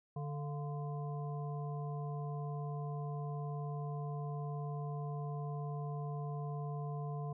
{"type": "harmonic tone with a mistuned harmonic", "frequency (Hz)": 146.83, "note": "D3", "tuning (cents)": 0, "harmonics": [1, 3, 5, 7], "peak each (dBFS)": [-38, -48, -48, -51], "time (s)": [0.16, 7.33], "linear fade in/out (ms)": 5, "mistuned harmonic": 5, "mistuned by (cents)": -78, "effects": []}